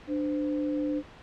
sine tone pair together, 296.8 / 514.5 Hz, D4 / C5, +18 / -29 cents, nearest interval minor seventh, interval 953 cents, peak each -27 / -34 dBFS, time 0.07-1.03 s, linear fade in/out 50 ms, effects pink hiss -49 dBFS RMS until 1.22 s + low-pass 3000 Hz 12 dB/octave

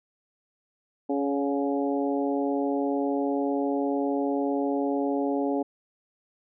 harmonic tone with a mistuned harmonic, 140 Hz, C#3, 18 cents sharp, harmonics 2 / 3 / 4 / 5 / 6, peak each -26 / -30 / -32 / -34 / -36 dBFS, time 1.09-5.63 s, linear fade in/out 10 ms, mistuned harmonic 5, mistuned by +27 cents, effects none

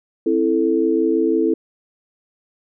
sine chord, A minor, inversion first, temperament just, 264 / 330 / 440 Hz, C4 / E4 / A4, +16 / +2 / 0 cents, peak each -22 / -17 / -19 dBFS, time 0.26-1.54 s, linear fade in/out 5 ms, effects none

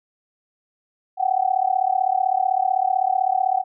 sine tone with amplitude modulation, 754 Hz, F#5, 32 cents sharp, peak -13 dBFS, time 1.17-3.64 s, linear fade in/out 50 ms, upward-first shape sine, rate 35.8 Hz, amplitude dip 95%, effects none

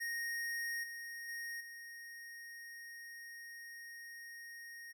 square tone with level steps, 1863 Hz, A#6, 2 cents flat, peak -38 / -45 / -42 / -49 dBFS, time 0-4.93 s, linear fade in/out 20 ms, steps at 0.83 / 1.28 / 1.6 s, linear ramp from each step 10 ms, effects none

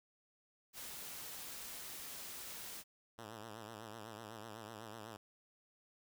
white noise, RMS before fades -48 dBFS, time 0.73-2.84 s, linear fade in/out 50 ms
5% pulse tone with vibrato, 110 Hz, A2, in tune, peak -37 dBFS, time 3.18-5.17 s, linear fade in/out 10 ms, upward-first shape triangle, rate 8 Hz, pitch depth 120 cents each way
effects none

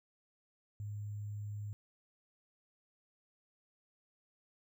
sine tone with sample-and-hold, 103.83 Hz, G#2, in tune, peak -39 dBFS, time 0.8-1.73 s, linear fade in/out 0 ms, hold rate 7350 Hz, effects none

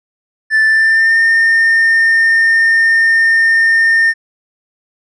triangle tone with pitch glide, 1760 to 1816.8 Hz, A6 to A#6, 0 to -45 cents, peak -5 dBFS, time 0.5-4.14 s, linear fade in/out 50 ms, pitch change +55 cents, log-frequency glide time 0.65-1.19 s, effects tanh soft clip ceiling -1 dBFS + resampled to 22050 Hz

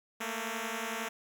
5% pulse beating tone pair, 220.5 / 231.5 Hz, A3 / A#3, +4 / -12 cents, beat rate 11 Hz, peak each -26 / -26 dBFS, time 0.2-1.09 s, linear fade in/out 10 ms, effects none

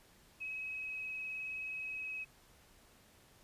sine tone with vibrato, 2553 Hz, D#7, 44 cents sharp, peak -39 dBFS, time 0.4-2.25 s, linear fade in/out 20 ms, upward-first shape sine, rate 19 Hz, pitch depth 13 cents each way, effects pink hiss -64 dBFS RMS until 3.43 s + resampled to 32000 Hz

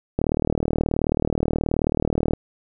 click train, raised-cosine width 2 ms, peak -7 dBFS, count 84, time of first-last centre 0.19-2.335 s, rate 38.7 Hz, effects none

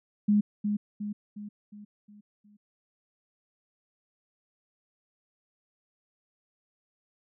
sine tone with echo, 207.5 Hz, G#3, 1 cent flat, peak -19 dBFS, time 0.28-0.41 s, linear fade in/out 10 ms, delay 360 ms, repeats 6, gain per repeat -6 dB, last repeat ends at 2.57 s, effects none

